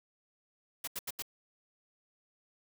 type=noise bursts; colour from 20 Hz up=white; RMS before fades=-38 dBFS; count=4; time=0.84-1.223 s; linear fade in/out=5 ms; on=35 ms; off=81 ms; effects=none